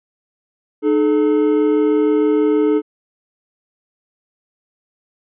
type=tone pair together; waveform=triangle; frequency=304.1 / 430.4 Hz; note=D#4 / A4; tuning=-40 / -38 cents; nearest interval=tritone; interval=602 cents; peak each=-13 dBFS; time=0.82-2.82 s; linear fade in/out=50 ms; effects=resampled to 8000 Hz